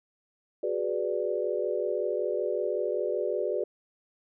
sine chord, G# half-diminished seventh, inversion third, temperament equal, 370 / 415.3 / 493.9 / 587.3 Hz, F#4 / G#4 / B4 / D5, 0 / 0 / 0 / 0 cents, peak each -32 dBFS, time 0.63-3.64 s, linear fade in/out 5 ms, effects none

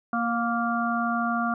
harmonic tone with a mistuned harmonic, 233.1 Hz, A#3, in tune, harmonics 1 / 3 / 5 / 6, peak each -27 / -29 / -29 / -30 dBFS, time 0.13-1.54 s, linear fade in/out 2 ms, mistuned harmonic 3, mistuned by +18 cents, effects none

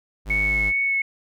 square tone, 51.91 Hz, G#1, in tune, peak -27 dBFS, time 0.25-0.73 s, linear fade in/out 50 ms
sine tone with vibrato, 2206 Hz, C#7, 9 cents flat, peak -19 dBFS, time 0.3-1.02 s, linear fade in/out 5 ms, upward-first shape sine, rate 2.5 Hz, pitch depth 11 cents each way
effects none

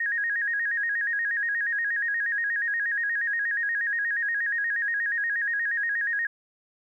sine tone with vibrato, 1753 Hz, A6, 7 cents flat, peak -24 dBFS, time 0-6.27 s, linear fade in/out 5 ms, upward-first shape square, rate 8.4 Hz, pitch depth 100 cents each way, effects 11-bit

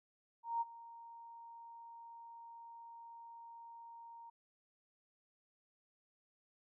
sine tone with ADSR envelope, 929 Hz, A#5, 6 cents flat, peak -32 dBFS, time 0.43-4.3 s, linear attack 180 ms, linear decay 28 ms, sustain -19 dB, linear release 8 ms, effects none

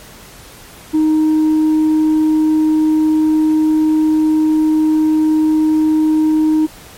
sine tone with tanh clipping, 311.1 Hz, D#4, in tune, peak -10 dBFS, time 0.93-6.67 s, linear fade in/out 20 ms, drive 1 dB, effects pink hiss -38 dBFS RMS until 6.97 s + MP3 64 kbps

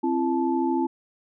sine tone cluster, 263.4 / 336.4 / 871 Hz, C4 / E4 / A5, +12 / +35 / -18 cents, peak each -25 / -24 / -28 dBFS, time 0.03-0.87 s, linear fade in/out 10 ms, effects none

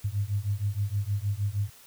sine beating tone pair, 98.6 / 105 Hz, G2 / G#2, +11 / +19 cents, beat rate 6.4 Hz, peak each -29 dBFS, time 0.04-1.7 s, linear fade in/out 10 ms, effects white hiss -53 dBFS RMS until 1.86 s

